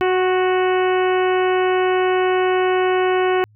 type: harmonic tone with a mistuned harmonic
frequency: 370 Hz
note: F#4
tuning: in tune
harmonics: 1 / 2 / 3 / 4 / 5 / 6 / 7 / 8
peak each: -16 / -22 / -26 / -28 / -30 / -32 / -33 / -34 dBFS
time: 0.01-3.44 s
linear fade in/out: 0 ms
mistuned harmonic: 3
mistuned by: -21 cents
effects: added 106 Hz sine -49 dBFS peak until 3.55 s